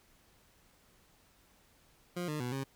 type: tone with pitch steps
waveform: 20% pulse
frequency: 176.7 / 151.5 / 123.3 / 135.5 Hz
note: F3 / D#3 / B2 / C#3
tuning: +21 / -46 / -2 / -39 cents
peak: -30 dBFS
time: 2.16-2.64 s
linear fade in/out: 10 ms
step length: 120 ms
effects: pink hiss -66 dBFS RMS until 2.75 s